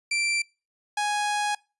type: tone pair in turn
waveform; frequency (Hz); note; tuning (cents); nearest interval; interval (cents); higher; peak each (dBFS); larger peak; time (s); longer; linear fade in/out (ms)
sawtooth; 2349 / 830.5; D7 / G#5; 0 / 0; octave + tritone; 1800; first; -20; neither; 0.11-0.42 / 0.97-1.55; second; 5
effects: noise-tail reverb RT60 0.3 s tail -24 dB re dry + resampled to 24000 Hz